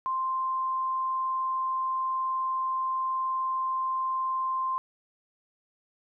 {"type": "tone", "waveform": "sine", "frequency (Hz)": 1046.5, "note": "C6", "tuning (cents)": 0, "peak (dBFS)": -26, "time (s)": [0.06, 4.78], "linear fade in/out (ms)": 0, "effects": []}